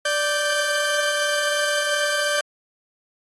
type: tone pair together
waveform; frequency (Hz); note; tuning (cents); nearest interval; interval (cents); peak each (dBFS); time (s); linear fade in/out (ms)
sawtooth; 587.3 / 1559.3; D5 / G6; 0 / -10; octave + perfect fourth; 1690; -19; 0.05-2.41; 5
effects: AAC 32 kbps